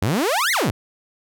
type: exponential two-way sweep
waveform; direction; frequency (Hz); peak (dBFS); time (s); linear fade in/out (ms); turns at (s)
sawtooth; up then down; 84.9 to 2214 to 84.9; -14; 0.02-0.71; 5; 0.52
effects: none